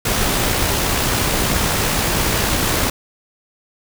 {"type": "noise with amplitude modulation", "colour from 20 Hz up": "pink", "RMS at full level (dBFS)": -17, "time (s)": [0.05, 2.9], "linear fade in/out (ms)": 5, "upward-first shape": "sine", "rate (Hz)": 62.9, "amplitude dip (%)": 25, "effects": []}